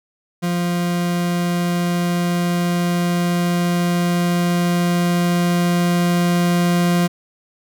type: tone with level ramp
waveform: 40% pulse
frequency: 174.61 Hz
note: F3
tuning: in tune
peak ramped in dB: -17 to -13 dBFS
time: 0.42-7.08 s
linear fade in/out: 20 ms
effects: none